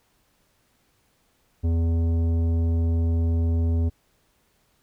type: tone with tanh clipping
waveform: sine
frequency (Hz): 83.1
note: E2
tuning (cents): +15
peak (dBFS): -21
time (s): 1.63-3.9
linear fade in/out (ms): 20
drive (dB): 12
effects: pink hiss -66 dBFS RMS until 4.82 s